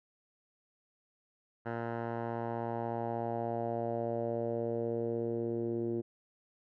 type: tone with low-pass filter sweep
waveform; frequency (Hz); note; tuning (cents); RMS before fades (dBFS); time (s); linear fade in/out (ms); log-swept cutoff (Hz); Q
10% pulse; 116.54; A#2; 0; -35; 1.65-6.02; 20; 1300 to 350; 3
effects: none